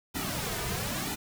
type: noise with flanger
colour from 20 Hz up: pink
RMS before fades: -33 dBFS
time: 0.14-1.16 s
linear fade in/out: 20 ms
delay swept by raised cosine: 1.8 to 3.7 ms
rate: 1 Hz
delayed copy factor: -0.95
effects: none